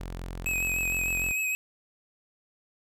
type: tone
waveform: sawtooth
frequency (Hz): 43.9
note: F1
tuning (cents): +10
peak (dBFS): -31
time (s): 0-1.32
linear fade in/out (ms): 10
type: tone with vibrato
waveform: square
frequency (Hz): 2546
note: D#7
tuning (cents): +39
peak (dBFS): -27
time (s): 0.46-1.55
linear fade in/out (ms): 0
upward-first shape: triangle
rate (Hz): 6.6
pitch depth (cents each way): 34
effects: none